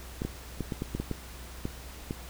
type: clicks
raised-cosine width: 3 ms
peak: -18 dBFS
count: 10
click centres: 0.219 / 0.25 / 0.607 / 0.722 / 0.821 / 0.95 / 1 / 1.113 / 1.654 / 2.109 s
effects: added 62 Hz sine -44 dBFS peak until 2.29 s + pink hiss -47 dBFS RMS until 2.29 s